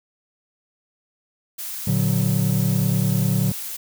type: noise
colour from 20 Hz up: blue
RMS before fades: -31 dBFS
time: 1.58-3.77 s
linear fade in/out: 10 ms
type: chord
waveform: triangle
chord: Bb augmented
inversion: none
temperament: equal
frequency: 116.54 / 146.83 / 185 Hz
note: Bb2 / D3 / F#3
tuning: 0 / 0 / 0 cents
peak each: -20 dBFS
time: 1.87-3.52 s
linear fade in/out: 5 ms
effects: none